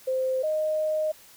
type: tone pair in turn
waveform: sine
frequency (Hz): 520 / 619.6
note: C5 / D#5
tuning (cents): -11 / -7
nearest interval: minor third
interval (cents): 304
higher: second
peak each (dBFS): -23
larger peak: neither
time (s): 0.07-0.43 / 0.43-1.12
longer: second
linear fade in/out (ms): 10
effects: white hiss -52 dBFS RMS until 1.36 s